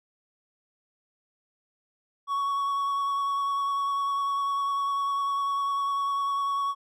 triangle tone with vibrato, 1116 Hz, C#6, 11 cents sharp, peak -23 dBFS, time 2.27-6.75 s, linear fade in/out 50 ms, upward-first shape triangle, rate 10 Hz, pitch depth 16 cents each way, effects none

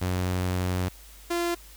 sawtooth tone pair in turn, 91.2 / 344.3 Hz, F#2 / F4, -24 / -25 cents, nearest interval octave + major seventh, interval 2299 cents, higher second, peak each -21 dBFS, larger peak neither, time 0.01-0.89 / 1.3-1.55 s, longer first, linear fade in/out 10 ms, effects added 50 Hz sine -48 dBFS peak until 1.76 s + white hiss -51 dBFS RMS until 1.76 s

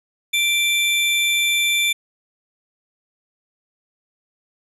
square tone pair together, 2349 / 3533 Hz, D7 / A7, 0 / +6 cents, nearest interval perfect fifth, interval 706 cents, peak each -19 / -21 dBFS, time 0.33-1.93 s, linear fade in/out 10 ms, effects resampled to 32000 Hz + 9-bit

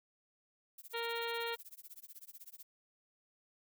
violet noise with tremolo, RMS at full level -50 dBFS, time 0.78-2.63 s, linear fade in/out 5 ms, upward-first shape sine, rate 16 Hz, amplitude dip 100%
harmonic tone, 465.1 Hz, A#4, 4 cents flat, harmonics 1 / 2 / 3 / 4 / 5 / 6 / 7 / 8 / 9, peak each -40 / -43 / -45 / -46 / -47 / -48 / -48 / -49 / -50 dBFS, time 0.93-1.56 s, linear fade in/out 20 ms
effects none

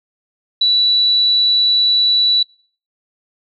sine tone, 3945 Hz, B7, 3 cents flat, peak -10 dBFS, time 0.61-2.43 s, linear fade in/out 5 ms, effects noise-tail reverb RT60 0.5 s tail -26 dB re dry

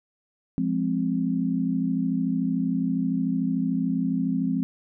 sine chord, F minor, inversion none, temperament equal, 174.61 / 207.7 / 261.6 Hz, F3 / Ab3 / C4, 0 / 0 / 0 cents, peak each -27 / -28 / -25 dBFS, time 0.58-4.63 s, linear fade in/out 0 ms, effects none

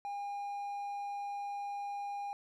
triangle tone, 809 Hz, G#5, 46 cents flat, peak -35 dBFS, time 0.05-2.33 s, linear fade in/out 0 ms, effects none

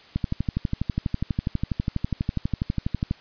click train, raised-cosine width 5 ms, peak -11 dBFS, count 37, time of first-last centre 0.16-3.111 s, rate 12.2 Hz, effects white hiss -50 dBFS RMS until 3.2 s + resampled to 11025 Hz

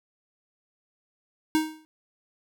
square tone with exponential decay, 313 Hz, D#4, 10 cents sharp, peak -18 dBFS, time 1.55-1.85 s, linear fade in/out 0 ms, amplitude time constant 64 ms, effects none

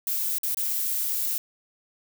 violet noise with dropouts, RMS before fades -27 dBFS, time 0.07-1.38 s, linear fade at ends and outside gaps 1 ms, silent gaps 0.384-0.433 / 0.546-0.571 s, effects none

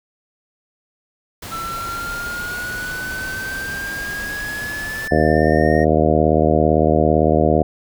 pink noise, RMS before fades -32 dBFS, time 1.42-5.08 s, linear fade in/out 5 ms
triangle exponential sweep, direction up, 1332 to 1864.7 Hz, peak -23 dBFS, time 1.51-5.85 s, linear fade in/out 20 ms
harmonic tone, 77.78 Hz, D#2, in tune, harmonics 1 / 2 / 3 / 4 / 5 / 6 / 7 / 8 / 9, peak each -21 / -21 / -21 / -21 / -21 / -21 / -21 / -21 / -21 dBFS, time 5.11-7.63 s, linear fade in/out 5 ms
effects none

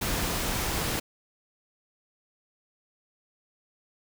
pink noise, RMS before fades -29 dBFS, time 0.01-1 s, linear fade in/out 10 ms, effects none

